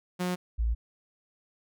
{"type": "tone pair in turn", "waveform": ["sawtooth", "sine"], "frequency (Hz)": [180, 56.7], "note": ["F#3", "A#1"], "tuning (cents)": [-47, -47], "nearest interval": "octave + minor sixth", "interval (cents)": 2000, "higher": "first", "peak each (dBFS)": -24, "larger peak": "neither", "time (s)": [[0.19, 0.36], [0.58, 0.75]], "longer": "neither", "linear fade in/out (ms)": 20, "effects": []}